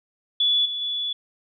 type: tone with level steps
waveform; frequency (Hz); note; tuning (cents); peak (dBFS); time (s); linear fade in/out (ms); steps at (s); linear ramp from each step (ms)
sine; 3431; A7; -44; -17 / -26 / -24; 0.4-1.13; 5; 0.65 / 0.81; 10
effects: none